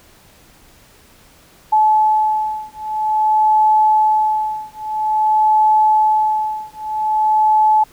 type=beating tone pair; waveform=sine; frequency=861 / 861.5 Hz; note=A5 / A5; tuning=-38 / -37 cents; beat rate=0.5 Hz; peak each=-15 dBFS; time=1.72-7.84 s; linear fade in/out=10 ms; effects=pink hiss -48 dBFS RMS until 7.92 s